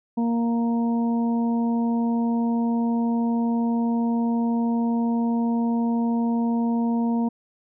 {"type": "harmonic tone", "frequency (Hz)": 233.1, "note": "A#3", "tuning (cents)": 0, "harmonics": [1, 2, 3, 4], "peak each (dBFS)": [-20, -34, -35, -34], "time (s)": [0.17, 7.29], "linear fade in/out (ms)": 10, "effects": []}